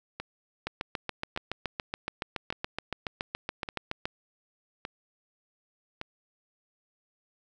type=two click trains; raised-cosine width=0.3 ms; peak=-19 / -15 dBFS; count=6 / 25; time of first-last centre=0.2-6.014 / 0.67-4.055 s; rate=0.86 / 7.09 Hz; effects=none